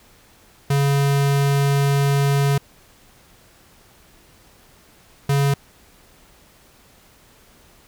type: tone bursts at uneven times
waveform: square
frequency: 140.3 Hz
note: C#3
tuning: 21 cents sharp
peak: -16 dBFS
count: 2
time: 0.7-2.58 / 5.29-5.54 s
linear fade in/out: 5 ms
effects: pink hiss -52 dBFS RMS until 7.87 s